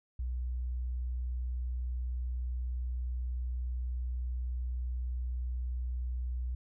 sine tone, 61.7 Hz, B1, 1 cent flat, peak -32 dBFS, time 0.19-6.55 s, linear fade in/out 5 ms, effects none

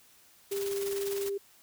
white noise with tremolo, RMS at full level -39 dBFS, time 0.51-1.3 s, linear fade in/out 10 ms, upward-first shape square, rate 20 Hz, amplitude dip 50%
sine tone, 398.2 Hz, G4, 27 cents sharp, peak -30 dBFS, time 0.51-1.38 s, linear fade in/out 10 ms
effects white hiss -60 dBFS RMS until 1.62 s

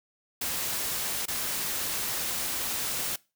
white noise with dropouts, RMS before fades -31 dBFS, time 0.41-3.16 s, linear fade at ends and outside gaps 5 ms, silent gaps 1.257-1.281 s, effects noise-tail reverb RT60 0.3 s tail -23 dB re dry

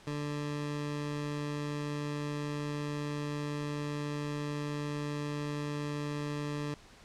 20% pulse tone, 146.83 Hz, D3, in tune, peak -29 dBFS, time 0.07-6.74 s, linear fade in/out 2 ms, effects pink hiss -56 dBFS RMS until 7.04 s + low-pass 7000 Hz 12 dB/octave

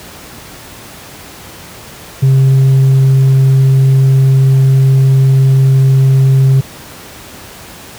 triangle tone with tanh clipping, 133.8 Hz, C3, 39 cents sharp, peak -5 dBFS, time 2.22-6.61 s, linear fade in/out 10 ms, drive 7 dB, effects pink hiss -32 dBFS RMS until 7.98 s + high-pass 60 Hz 12 dB/octave

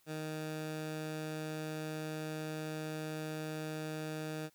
15% pulse tone, 155.56 Hz, D#3, in tune, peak -32 dBFS, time 0.06-4.5 s, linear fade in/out 50 ms, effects white hiss -70 dBFS RMS until 4.54 s

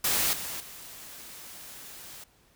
white noise with level steps, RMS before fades -26 / -36 / -45 dBFS, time 0.04-2.24 s, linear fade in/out 5 ms, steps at 0.33 / 0.6 s, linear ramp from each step 2 ms, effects pink hiss -63 dBFS RMS until 2.55 s

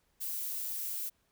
violet noise, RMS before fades -37 dBFS, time 0.2-1.1 s, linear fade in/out 20 ms, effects pink hiss -74 dBFS RMS until 1.31 s

